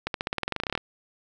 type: accelerating click train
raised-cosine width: 0.3 ms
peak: -11 dBFS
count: 17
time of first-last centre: 0.07-0.776 s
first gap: 72 ms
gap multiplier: 0.93
effects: none